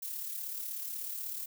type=noise with amplitude modulation; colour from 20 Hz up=violet; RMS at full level=-37 dBFS; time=0.02-1.46 s; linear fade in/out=10 ms; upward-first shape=sine; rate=36.3 Hz; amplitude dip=45%; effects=none